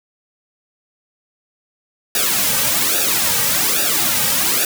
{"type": "noise with flanger", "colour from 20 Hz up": "white", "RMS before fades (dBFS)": -17, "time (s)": [2.15, 4.65], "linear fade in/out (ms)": 2, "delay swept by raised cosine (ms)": [0.94, 2.94], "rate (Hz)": 1.2, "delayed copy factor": -1, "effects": []}